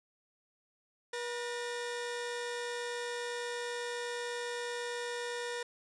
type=tone pair together; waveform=sawtooth; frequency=481.5 / 1818 Hz; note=B4 / A#6; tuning=-44 / -44 cents; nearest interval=octave + major seventh; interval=2300 cents; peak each=-33 / -39 dBFS; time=1.13-5.63 s; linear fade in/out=5 ms; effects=resampled to 22050 Hz + 11-bit